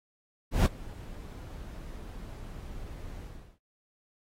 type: noise with ADSR envelope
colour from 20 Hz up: brown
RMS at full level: -18 dBFS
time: 0.51-3.59 s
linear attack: 150 ms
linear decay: 7 ms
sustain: -24 dB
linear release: 380 ms
effects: AAC 48 kbps